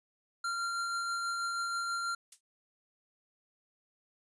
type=tone with tremolo; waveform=square; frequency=1382 Hz; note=F6; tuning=19 cents flat; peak=-32 dBFS; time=0.44-2.15 s; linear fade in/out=5 ms; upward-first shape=triangle; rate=6.2 Hz; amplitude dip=25%
type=noise with exponential decay; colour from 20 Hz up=violet; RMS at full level=-38 dBFS; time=2.32-2.41 s; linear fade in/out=5 ms; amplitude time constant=19 ms
effects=resampled to 22050 Hz